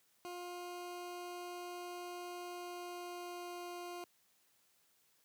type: tone with pitch glide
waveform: 20% pulse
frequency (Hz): 354 to 352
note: F4 to F4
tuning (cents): +23 to +14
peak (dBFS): -39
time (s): 0.25-4.04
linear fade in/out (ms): 0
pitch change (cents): -9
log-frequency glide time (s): 2.44-3.75
effects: white hiss -73 dBFS RMS until 5.24 s + high-pass 80 Hz 12 dB/octave